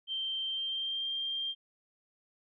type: tone with pitch glide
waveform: sine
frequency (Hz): 3136 to 3185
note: G7 to G7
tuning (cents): 0 to +27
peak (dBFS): -32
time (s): 0.07-1.55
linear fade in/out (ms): 50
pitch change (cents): +27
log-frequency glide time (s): 0.45-1.08
effects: none